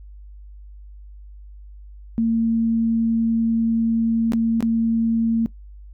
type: tone with dropouts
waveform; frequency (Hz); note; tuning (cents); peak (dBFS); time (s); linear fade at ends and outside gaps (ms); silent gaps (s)
sine; 227.6; A#3; -41; -16; 2.18-5.46; 0; 4.321-4.334 / 4.606-4.626
effects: noise-tail reverb RT60 0.1 s tail -18 dB re dry + added 50 Hz sine -38 dBFS peak until 5.93 s